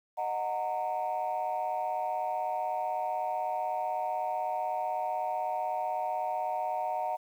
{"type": "tone cluster", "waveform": "sine", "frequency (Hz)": [618, 734, 922], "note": ["D#5", "F#5", "A#5"], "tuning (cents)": [-12, -14, -19], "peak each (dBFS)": [-35, -31, -33], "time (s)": [0.17, 7.17], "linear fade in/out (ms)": 20, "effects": ["tanh soft clip ceiling -24 dBFS", "10-bit"]}